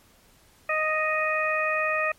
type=harmonic tone; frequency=622.3 Hz; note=D#5; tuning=in tune; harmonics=1 / 2 / 3 / 4; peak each=-28 / -28 / -28 / -28 dBFS; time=0.69-2.12 s; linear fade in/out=5 ms; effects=pink hiss -58 dBFS RMS until 2.18 s + MP3 64 kbps